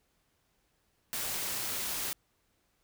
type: noise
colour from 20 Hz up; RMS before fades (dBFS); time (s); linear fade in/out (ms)
white; -35; 1.13-2.13; 0
effects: pink hiss -74 dBFS RMS until 2.83 s